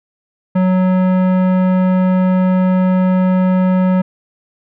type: tone with tanh clipping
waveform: sine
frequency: 185 Hz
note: F#3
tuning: in tune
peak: -12 dBFS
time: 0.55-4.02 s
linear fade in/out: 10 ms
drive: 16 dB
effects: none